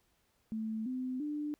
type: tone with pitch steps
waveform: sine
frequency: 220 / 255.7 / 297.1 Hz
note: A3 / C4 / D4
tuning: 0 / -40 / +20 cents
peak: -34 dBFS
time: 0.52-1.54 s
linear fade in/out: 0 ms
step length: 340 ms
effects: pink hiss -74 dBFS RMS until 1.59 s